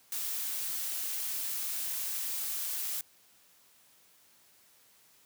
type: noise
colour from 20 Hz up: blue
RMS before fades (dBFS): -35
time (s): 0.12-3.01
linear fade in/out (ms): 2
effects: white hiss -63 dBFS RMS until 5.25 s + high-pass 80 Hz 12 dB/octave